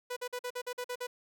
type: tone bursts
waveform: sawtooth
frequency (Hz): 493.9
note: B4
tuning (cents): 0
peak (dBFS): -31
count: 9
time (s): 0.1-1.07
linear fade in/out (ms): 10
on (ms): 66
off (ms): 47
effects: none